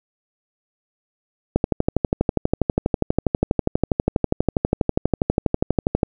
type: click train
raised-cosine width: 2 ms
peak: -3 dBFS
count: 56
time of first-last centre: 1.56-6.032 s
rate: 12.3 Hz
effects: none